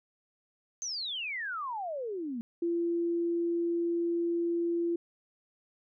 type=exponential sweep; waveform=sine; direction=down; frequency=6390 to 222.2 Hz; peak=-33 dBFS; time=0.82-2.41 s; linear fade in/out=0 ms
type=tone; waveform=sine; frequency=340.8 Hz; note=F4; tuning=42 cents flat; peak=-27 dBFS; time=2.62-4.96 s; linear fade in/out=5 ms
effects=none